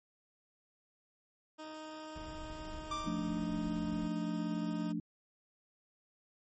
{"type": "tone", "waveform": "15% pulse", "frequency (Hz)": 311.1, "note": "D#4", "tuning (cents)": 0, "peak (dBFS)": -38, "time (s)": [1.58, 4.93], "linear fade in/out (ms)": 20}
{"type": "noise", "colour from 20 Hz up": "brown", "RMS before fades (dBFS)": -48, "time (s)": [2.15, 4.08], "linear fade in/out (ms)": 10}
{"type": "tone with exponential decay", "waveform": "45% pulse", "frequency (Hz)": 1180, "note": "D6", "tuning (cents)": 8, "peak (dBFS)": -34, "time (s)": [2.91, 3.65], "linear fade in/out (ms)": 5, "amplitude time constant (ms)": 160}
{"type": "chord", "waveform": "sine", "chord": "D minor", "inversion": "first", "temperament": "equal", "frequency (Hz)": [174.61, 220, 293.7], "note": ["F3", "A3", "D4"], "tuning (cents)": [0, 0, 0], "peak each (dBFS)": -38, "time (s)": [3.06, 5], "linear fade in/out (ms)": 5}
{"effects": ["low-pass 8000 Hz 12 dB/octave", "MP3 32 kbps"]}